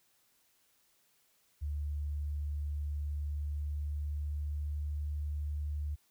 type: tone with pitch glide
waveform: sine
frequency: 73.42 to 74.02 Hz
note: D2 to D2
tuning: 0 to +14 cents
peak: -33 dBFS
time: 1.61-5.96 s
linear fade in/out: 20 ms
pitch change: +14 cents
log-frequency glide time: 3.33-5.05 s
effects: white hiss -71 dBFS RMS until 6.1 s